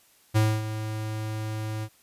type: tone with ADSR envelope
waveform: square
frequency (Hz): 108.6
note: A2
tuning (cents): -22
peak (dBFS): -18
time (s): 0.34-1.89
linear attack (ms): 25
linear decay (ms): 250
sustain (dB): -12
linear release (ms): 59
effects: white hiss -60 dBFS RMS until 2.02 s + resampled to 32000 Hz